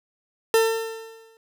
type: tone with exponential decay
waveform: 40% pulse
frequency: 449.6 Hz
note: A4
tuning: 37 cents sharp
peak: -13 dBFS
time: 0.54-1.37 s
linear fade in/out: 1 ms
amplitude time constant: 180 ms
effects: none